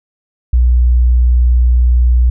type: tone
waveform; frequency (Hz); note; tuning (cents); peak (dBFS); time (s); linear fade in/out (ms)
sine; 60.9; B1; -24; -6; 0.53-2.3; 5
effects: none